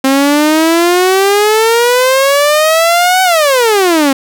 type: exponential two-way sweep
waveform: sawtooth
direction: up then down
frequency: 264.7 to 757 to 264.7 Hz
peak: -3 dBFS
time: 0.04-4.13 s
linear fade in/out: 5 ms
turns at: 3.23 s
effects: none